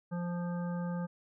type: harmonic tone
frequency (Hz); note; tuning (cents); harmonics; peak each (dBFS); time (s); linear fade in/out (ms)
174.61; F3; 0; 1 / 3 / 5 / 7 / 9; -33 / -43 / -47 / -50 / -52; 0.11-1.07; 20
effects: none